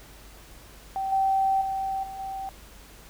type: tone with level steps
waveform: sine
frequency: 774 Hz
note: G5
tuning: 22 cents flat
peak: -26 / -20 / -26 / -35 / -31 dBFS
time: 0.96-2.49 s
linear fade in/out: 0 ms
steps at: 1.12 / 1.61 / 2.03 / 2.19 s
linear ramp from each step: 5 ms
effects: added 50 Hz sine -50 dBFS peak until 3.09 s + pink hiss -50 dBFS RMS until 3.09 s